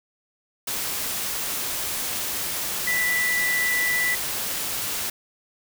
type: tone in noise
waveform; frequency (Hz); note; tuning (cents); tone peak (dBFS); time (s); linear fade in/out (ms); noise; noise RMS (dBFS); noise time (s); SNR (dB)
sine; 1975.5; B6; 0; -21; 2.87-4.15; 5; white; -28; 0.67-5.1; +4
effects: none